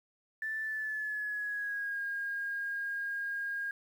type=tone with pitch glide; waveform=sine; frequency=1760 to 1623.3 Hz; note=A6 to G#6; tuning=0 to -40 cents; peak=-33 dBFS; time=0.42-3.71 s; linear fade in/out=2 ms; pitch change=-140 cents; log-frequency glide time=0.63-2.01 s; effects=10-bit